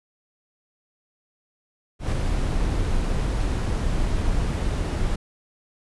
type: noise with ADSR envelope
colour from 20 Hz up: brown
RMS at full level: -20 dBFS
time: 1.99-5.16 s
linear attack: 130 ms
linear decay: 6 ms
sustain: -3 dB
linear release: 8 ms
effects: resampled to 24000 Hz